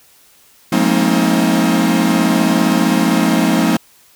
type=tone cluster; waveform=45% pulse; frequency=176.6 / 212 / 231.5 / 267.4 / 317.5 Hz; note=F3 / G#3 / A#3 / C4 / D#4; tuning=+20 / +36 / -12 / +38 / +35 cents; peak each=-18 dBFS; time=0.72-3.77 s; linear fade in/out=5 ms; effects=white hiss -49 dBFS RMS until 4.15 s